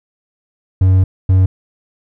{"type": "tone pair in turn", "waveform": "triangle", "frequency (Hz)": [93.7, 93.7], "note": ["F#2", "F#2"], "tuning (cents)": [22, 22], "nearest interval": "unison", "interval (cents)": 0, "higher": "neither", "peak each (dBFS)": -5, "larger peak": "neither", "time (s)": [[0.81, 1.04], [1.29, 1.46]], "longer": "first", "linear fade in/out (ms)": 5, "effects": []}